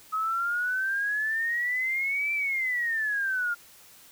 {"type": "exponential two-way sweep", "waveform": "sine", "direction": "up then down", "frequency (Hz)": [1268, 2349, 1398], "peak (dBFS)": -25, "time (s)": [0.12, 3.55], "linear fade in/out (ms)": 20, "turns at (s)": 2.33, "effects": ["white hiss -53 dBFS RMS until 4.11 s"]}